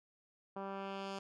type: tone with low-pass filter sweep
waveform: 10% pulse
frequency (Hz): 195.4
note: G3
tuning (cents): -5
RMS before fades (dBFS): -43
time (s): 0.56-1.19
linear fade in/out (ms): 5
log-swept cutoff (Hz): 1100 to 6100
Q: 1.1
effects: none